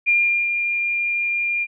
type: tone with ADSR envelope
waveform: sine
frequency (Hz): 2402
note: D7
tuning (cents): +38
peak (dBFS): -13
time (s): 0.06-1.67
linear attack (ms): 27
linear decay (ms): 390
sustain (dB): -6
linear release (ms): 45
effects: none